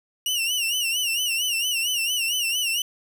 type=tone with vibrato; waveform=sawtooth; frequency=2844 Hz; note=F7; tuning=31 cents sharp; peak=-19 dBFS; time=0.26-2.82 s; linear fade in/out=2 ms; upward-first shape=sine; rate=4.4 Hz; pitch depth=110 cents each way; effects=none